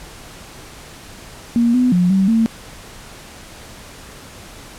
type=tone with pitch steps; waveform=sine; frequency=235.5 / 250.6 / 178.4 / 191.9 / 225.8 Hz; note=A#3 / B3 / F3 / G3 / A3; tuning=+18 / +25 / +37 / -37 / +45 cents; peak=-11 dBFS; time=1.56-2.46 s; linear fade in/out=0 ms; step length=180 ms; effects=pink hiss -38 dBFS RMS until 4.78 s + low-pass 11000 Hz 12 dB/octave